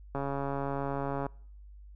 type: click train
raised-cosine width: 1 ms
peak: -20 dBFS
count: 156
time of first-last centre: 0.15-1.265 s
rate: 139 Hz
effects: noise-tail reverb RT60 0.6 s tail -25 dB re dry + added 50 Hz sine -47 dBFS peak until 1.95 s